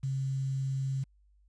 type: tone with quantisation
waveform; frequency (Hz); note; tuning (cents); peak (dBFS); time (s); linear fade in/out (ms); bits
sine; 134.5; C3; +48; -29; 0.03-1.04; 10; 9
effects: added 50 Hz sine -61 dBFS peak until 1.48 s + resampled to 22050 Hz